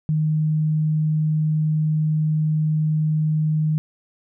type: tone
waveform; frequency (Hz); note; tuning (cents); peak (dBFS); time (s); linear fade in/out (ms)
sine; 154.8; D#3; -9; -17; 0.09-3.78; 0
effects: none